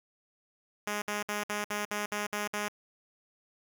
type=tone bursts; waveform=5% pulse; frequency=207.7 Hz; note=G#3; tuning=in tune; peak=-20 dBFS; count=9; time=0.87-2.684 s; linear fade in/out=5 ms; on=150 ms; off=58 ms; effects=none